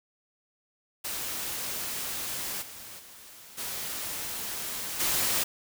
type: noise with level steps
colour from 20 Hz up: white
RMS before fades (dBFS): -34 / -44 / -49 / -35 / -27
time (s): 1.04-5.44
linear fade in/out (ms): 10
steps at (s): 2.61 / 2.98 / 3.57 / 4.99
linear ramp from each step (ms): 20
effects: none